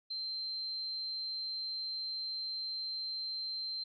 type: tone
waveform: sine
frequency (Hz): 4127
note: C8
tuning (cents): -25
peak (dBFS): -36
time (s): 0.1-3.84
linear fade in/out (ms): 10
effects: none